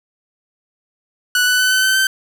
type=tone with pitch steps; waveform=sawtooth; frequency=1480 / 1492.9 / 1505.9 / 1519 / 1532.2 / 1545.5 Hz; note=F#6 / F#6 / F#6 / F#6 / G6 / G6; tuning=0 / +15 / +30 / +45 / -40 / -25 cents; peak=-9 dBFS; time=1.35-2.07 s; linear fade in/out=2 ms; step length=120 ms; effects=none